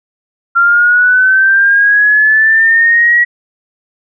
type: linear sweep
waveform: sine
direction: up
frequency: 1376 to 1924 Hz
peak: -5 dBFS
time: 0.55-3.25 s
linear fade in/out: 20 ms
effects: none